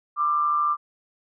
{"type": "tone with amplitude modulation", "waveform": "sine", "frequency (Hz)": 1185, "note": "D6", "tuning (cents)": 15, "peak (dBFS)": -17, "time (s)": [0.16, 0.77], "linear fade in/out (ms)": 50, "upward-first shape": "sine", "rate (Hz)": 153, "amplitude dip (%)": 50, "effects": []}